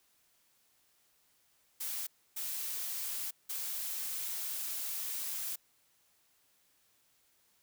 blue noise bursts at uneven times, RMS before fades -38 dBFS, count 3, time 1.8-2.07 / 2.36-3.31 / 3.49-5.56 s, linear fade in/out 10 ms, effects white hiss -71 dBFS RMS until 7.62 s

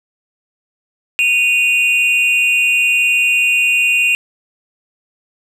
triangle tone pair together, 2484 / 2765 Hz, D#7 / F7, -3 / -18 cents, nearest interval major second, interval 185 cents, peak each -12 dBFS, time 1.19-4.15 s, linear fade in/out 0 ms, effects none

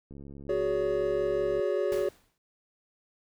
click train, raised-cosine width 3 ms, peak -33 dBFS, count 105, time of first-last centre 0.11-1.596 s, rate 70 Hz
triangle chord, F# suspended second, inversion none, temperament equal with one note detuned, 370 / 415.3 / 565.7 Hz, F#4 / G#4 / C#5, 0 / 0 / +35 cents, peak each -28 dBFS, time 0.49-2.09 s, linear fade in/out 5 ms
pink noise with exponential decay, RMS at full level -40 dBFS, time 1.92-2.38 s, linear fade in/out 1 ms, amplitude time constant 100 ms
effects none

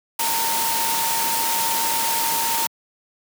sine tone in noise, 915 Hz, A#5, 32 cents flat, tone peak -24 dBFS, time 0.19-2.67 s, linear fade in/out 5 ms, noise white, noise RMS -23 dBFS, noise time 0.19-2.67 s, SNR -4 dB, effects high-pass 150 Hz 12 dB/octave

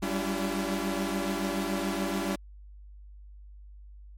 sawtooth tone cluster, 191.5 / 198.5 / 285.4 / 337.8 Hz, G3 / G3 / D4 / E4, -40 / +22 / -49 / +42 cents, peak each -30 dBFS, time 0.02-2.36 s, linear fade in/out 10 ms, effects added 50 Hz sine -45 dBFS peak until 4.17 s + MP3 64 kbps

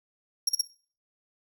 30% pulse tone bursts, 5588 Hz, F8, in tune, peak -17 dBFS, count 3, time 0.47-0.612 s, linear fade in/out 5 ms, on 20 ms, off 41 ms, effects noise-tail reverb RT60 0.4 s tail -17 dB re dry

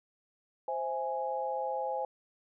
sine chord, C augmented, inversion none, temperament equal, 523.3 / 659.3 / 830.6 Hz, C5 / E5 / G#5, 0 / 0 / 0 cents, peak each -35 / -39 / -34 dBFS, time 0.68-2.05 s, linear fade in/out 2 ms, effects none

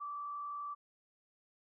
sine tone with frequency modulation, 1163 Hz, D6, 17 cents flat, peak -39 dBFS, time 0-0.75 s, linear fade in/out 20 ms, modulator 51.6 Hz, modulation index 0.37, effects none

